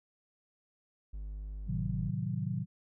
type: tone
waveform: triangle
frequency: 50.8 Hz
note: G#1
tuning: 38 cents flat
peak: -36 dBFS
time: 1.13-2.1 s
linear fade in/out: 10 ms
type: chord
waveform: sine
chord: A diminished seventh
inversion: none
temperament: equal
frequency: 110 / 130.81 / 155.56 / 185 Hz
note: A2 / C3 / Eb3 / Gb3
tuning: 0 / 0 / 0 / 0 cents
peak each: -37 dBFS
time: 1.66-2.66 s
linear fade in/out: 50 ms
effects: none